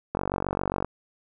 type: click train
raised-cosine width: 1 ms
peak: -12 dBFS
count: 34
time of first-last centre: 0.15-0.846 s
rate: 47.4 Hz
effects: none